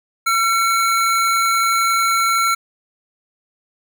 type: tone pair together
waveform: square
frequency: 1355.4 / 2222 Hz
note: E6 / C#7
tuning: +48 / +4 cents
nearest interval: major sixth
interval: 856 cents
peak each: -16 / -22 dBFS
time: 0.26-2.55 s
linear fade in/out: 10 ms
effects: none